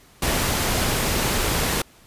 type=noise; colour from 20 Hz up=pink; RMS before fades=-22 dBFS; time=0.22-1.82 s; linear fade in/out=5 ms; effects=pink hiss -52 dBFS RMS until 2.06 s + resampled to 32000 Hz